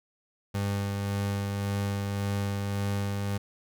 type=tone with tremolo; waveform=30% pulse; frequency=100.2 Hz; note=G2; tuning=38 cents sharp; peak=-24 dBFS; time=0.54-3.38 s; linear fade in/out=10 ms; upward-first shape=sine; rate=1.8 Hz; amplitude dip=25%; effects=none